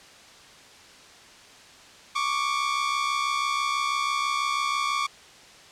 sawtooth tone pair together, 1112 / 1178.1 Hz, C#6 / D6, +5 / +5 cents, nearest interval minor second, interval 100 cents, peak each -23 dBFS, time 2.15-5.07 s, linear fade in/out 10 ms, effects white hiss -49 dBFS RMS until 5.71 s + low-pass 6000 Hz 12 dB/octave

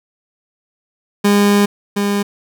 30% pulse tone pair in turn, 203.6 / 202.6 Hz, G#3 / G#3, -34 / -43 cents, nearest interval unison, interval 9 cents, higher first, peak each -7 / -12 dBFS, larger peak first, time 1.24-1.66 / 1.96-2.23 s, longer first, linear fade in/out 10 ms, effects none

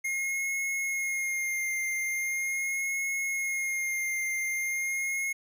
square tone with vibrato, 2137 Hz, C7, 36 cents sharp, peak -29 dBFS, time 0.04-5.33 s, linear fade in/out 10 ms, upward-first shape sine, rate 0.41 Hz, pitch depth 27 cents each way, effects 11-bit

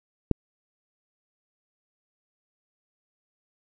click, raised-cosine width 3 ms, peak -7 dBFS, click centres 0.313 s, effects none

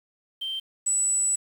sine tone pair in turn, 3136 / 7902 Hz, G7 / B8, 0 / 0 cents, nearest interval octave + major third, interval 1600 cents, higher second, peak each -28 / -20 dBFS, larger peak second, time 0.41-0.6 / 0.86-1.36 s, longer second, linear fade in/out 10 ms, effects tanh soft clip ceiling -16 dBFS + 8-bit

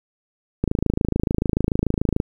click train, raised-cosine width 3 ms, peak -6 dBFS, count 43, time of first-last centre 0.64-2.201 s, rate 26.9 Hz, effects 8-bit

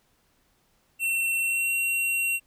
square tone with pitch glide, 2709 to 2739 Hz, E7 to F7, +47 to -34 cents, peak -24 dBFS, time 0.99-2.4 s, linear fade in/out 50 ms, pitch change +19 cents, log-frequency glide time 1.41-1.73 s, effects pink hiss -67 dBFS RMS until 2.46 s

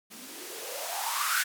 violet noise with band-pass filter sweep, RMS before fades -33 dBFS, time 0.1-1.44 s, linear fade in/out 20 ms, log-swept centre 200 to 1600 Hz, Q 7.7, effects none

